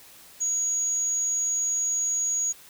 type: tone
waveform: sine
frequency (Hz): 6710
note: G#8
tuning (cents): +17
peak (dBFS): -23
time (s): 0.4-2.53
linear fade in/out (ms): 20
effects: white hiss -50 dBFS RMS until 2.69 s